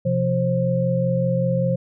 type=tone cluster; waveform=sine; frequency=128.5 / 173.7 / 531 Hz; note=C3 / F3 / C5; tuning=-31 / -9 / +25 cents; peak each=-22 dBFS; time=0.05-1.76 s; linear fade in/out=10 ms; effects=none